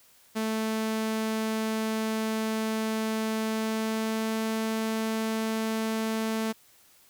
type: tone with pitch glide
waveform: sawtooth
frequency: 220 to 221.5 Hz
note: A3 to A3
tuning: 0 to +12 cents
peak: -23 dBFS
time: 0.35-6.53 s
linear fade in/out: 20 ms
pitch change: +12 cents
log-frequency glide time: 3.45-4.42 s
effects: white hiss -59 dBFS RMS until 7.09 s